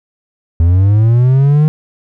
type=linear sweep; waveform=triangle; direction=up; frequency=81.1 to 155.56 Hz; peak=-4 dBFS; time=0.6-1.68 s; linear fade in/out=0 ms; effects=none